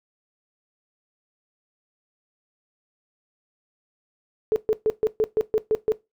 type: tone bursts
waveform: sine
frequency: 435 Hz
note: A4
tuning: 20 cents flat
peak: -16 dBFS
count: 9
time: 4.52-5.92 s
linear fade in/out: 0 ms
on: 40 ms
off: 130 ms
effects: noise-tail reverb RT60 0.2 s tail -18 dB re dry